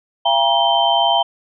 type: tone cluster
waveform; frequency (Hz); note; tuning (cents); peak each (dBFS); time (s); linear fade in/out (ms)
sine; 679 / 801 / 951 / 3111; F5 / G5 / A#5 / G7; -49 / +37 / +34 / -14; -18; 0.25-1.23; 10
effects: none